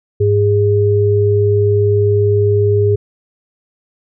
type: tone pair together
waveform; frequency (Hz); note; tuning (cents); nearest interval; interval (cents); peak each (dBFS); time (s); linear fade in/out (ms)
sine; 102.5 / 410; G#2 / G#4; -22 / -22; 2 octaves; 2400; -12; 0.2-2.96; 10
effects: none

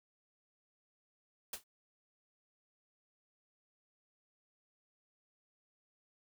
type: noise with exponential decay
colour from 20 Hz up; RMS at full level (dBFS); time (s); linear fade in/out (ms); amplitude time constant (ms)
white; -36; 1.53-1.64; 5; 22
effects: none

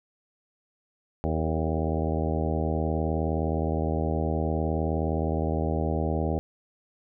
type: harmonic tone with a mistuned harmonic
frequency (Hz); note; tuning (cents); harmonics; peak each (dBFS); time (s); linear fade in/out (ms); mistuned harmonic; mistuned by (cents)
79.4; D#2; +36; 1 / 2 / 3 / 4 / 5 / 6 / 7 / 8 / 9 / 10; -28 / -31 / -33 / -34 / -35 / -36 / -36 / -37 / -38 / -38; 1.24-6.39; 0; 6; -37
effects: none

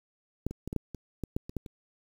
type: clicks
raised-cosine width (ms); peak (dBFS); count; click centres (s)
3; -16 / -25 / -23 / -21 / -16 / -26 / -20 / -16 / -27 / -19 / -30; 11; 0.466 / 0.51 / 0.676 / 0.729 / 0.763 / 0.947 / 1.237 / 1.365 / 1.495 / 1.567 / 1.662
effects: 8-bit

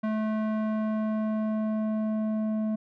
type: tone with low-pass filter sweep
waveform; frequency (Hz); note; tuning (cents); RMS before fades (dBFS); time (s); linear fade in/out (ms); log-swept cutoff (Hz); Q
square; 216.8; A3; -25; -28; 0.03-2.76; 10; 1500 to 560; 0.89
effects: none

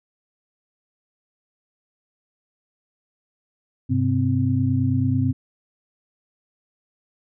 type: tone cluster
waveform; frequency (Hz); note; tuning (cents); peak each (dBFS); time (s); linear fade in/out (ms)
sine; 99.9 / 129 / 258.8; G2 / C3 / C4; +33 / -24 / -19; -22; 3.89-5.33; 20
effects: none

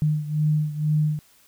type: beating tone pair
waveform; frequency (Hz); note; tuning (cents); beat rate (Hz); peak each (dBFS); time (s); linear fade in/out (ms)
sine; 151.6 / 153.7; D#3 / D#3; -45 / -21; 2.1; -21 / -25; 0.02-1.19; 0
effects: white hiss -57 dBFS RMS until 1.47 s

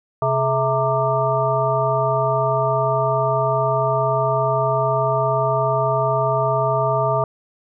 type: harmonic tone with a mistuned harmonic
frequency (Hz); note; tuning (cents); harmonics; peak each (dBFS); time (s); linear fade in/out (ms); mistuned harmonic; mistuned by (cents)
131.2; C3; +5; 1 / 3 / 5 / 7 / 9; -23 / -25 / -20 / -24 / -23; 0.22-7.24; 2; 3; +130
effects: none

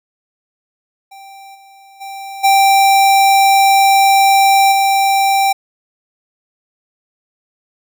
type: tone with level steps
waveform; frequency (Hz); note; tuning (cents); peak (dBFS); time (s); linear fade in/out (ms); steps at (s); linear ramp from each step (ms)
square; 784; G5; 0; -35 / -41 / -27 / -8 / -11; 1.11-5.53; 10; 1.54 / 2 / 2.43 / 4.71; 20
effects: none

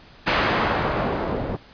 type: noise with low-pass filter sweep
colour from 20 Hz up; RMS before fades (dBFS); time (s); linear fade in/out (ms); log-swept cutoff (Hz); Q
white; -23; 0.26-1.57; 20; 2200 to 450; 0.73
effects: pink hiss -48 dBFS RMS until 1.73 s + resampled to 11025 Hz

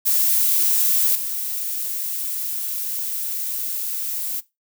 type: noise with level steps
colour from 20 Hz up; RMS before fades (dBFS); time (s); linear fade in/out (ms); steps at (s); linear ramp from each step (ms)
violet; -18 / -26; 0.05-4.41; 20; 1.15; 5
effects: noise-tail reverb RT60 0.2 s tail -18 dB re dry

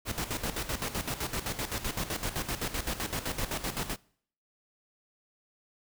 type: noise with tremolo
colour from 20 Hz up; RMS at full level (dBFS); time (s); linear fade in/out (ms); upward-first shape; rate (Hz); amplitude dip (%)
pink; -32; 0.05-3.97; 50; square; 7.8; 70
effects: noise-tail reverb RT60 0.6 s tail -24 dB re dry

